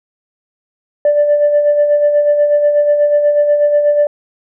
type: tone with tremolo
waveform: sine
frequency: 587.3 Hz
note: D5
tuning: in tune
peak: -5 dBFS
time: 1.05-4.07 s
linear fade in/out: 2 ms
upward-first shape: sine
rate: 8.2 Hz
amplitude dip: 50%
effects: tanh soft clip ceiling -4 dBFS